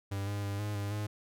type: tone with pitch steps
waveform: 45% pulse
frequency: 99 / 101.8 / 100.5 / 104.5 / 101.4 / 105.1 Hz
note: G2 / G#2 / G2 / G#2 / G#2 / G#2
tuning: +18 / -34 / +44 / +11 / -41 / +21 cents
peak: -33 dBFS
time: 0.11-1.07 s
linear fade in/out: 10 ms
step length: 160 ms
effects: none